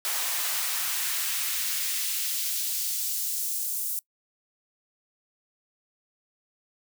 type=noise with high-pass filter sweep; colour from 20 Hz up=white; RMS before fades=-29 dBFS; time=0.05-3.99 s; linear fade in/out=0 ms; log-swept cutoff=620 to 9000 Hz; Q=0.78; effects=noise-tail reverb RT60 0.1 s tail -23 dB re dry